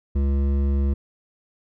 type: tone with hard clipping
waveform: sine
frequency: 69.3 Hz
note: C#2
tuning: in tune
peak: -20 dBFS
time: 0.15-0.94 s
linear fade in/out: 10 ms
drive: 11 dB
effects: none